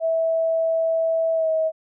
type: tone with pitch glide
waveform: sine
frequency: 653 to 638.5 Hz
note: E5 to D#5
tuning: -17 to +45 cents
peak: -18 dBFS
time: 0-1.72 s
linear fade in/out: 50 ms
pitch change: -38 cents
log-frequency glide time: 1.34-1.49 s
effects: none